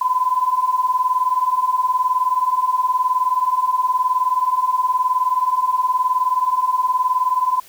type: beating tone pair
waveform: sine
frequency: 997 / 1016 Hz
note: B5 / B5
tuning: +16 / +49 cents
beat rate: 19 Hz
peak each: -20 / -17 dBFS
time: 0.01-7.6 s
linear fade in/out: 5 ms
effects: white hiss -46 dBFS RMS until 7.68 s